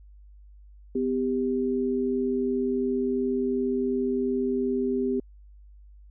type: tone pair together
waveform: sine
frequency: 252.7 / 395.5 Hz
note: B3 / G4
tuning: +40 / +15 cents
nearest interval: minor sixth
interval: 775 cents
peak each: -26 dBFS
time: 0.95-5.2 s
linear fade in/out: 5 ms
effects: added 50 Hz sine -47 dBFS peak until 6.1 s